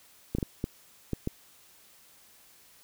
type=clicks; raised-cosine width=3 ms; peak=-16 dBFS; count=6; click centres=0.35 / 0.385 / 0.428 / 0.641 / 1.133 / 1.274 s; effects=white hiss -58 dBFS RMS until 2.83 s